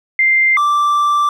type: tone pair in turn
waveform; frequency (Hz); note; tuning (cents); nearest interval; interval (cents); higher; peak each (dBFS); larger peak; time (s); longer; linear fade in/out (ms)
sine / triangle; 2093 / 1172.5; C7 / D6; 0 / -3; minor seventh; 1003; first; -9; neither; 0.19-0.57 / 0.57-1.29; second; 2
effects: none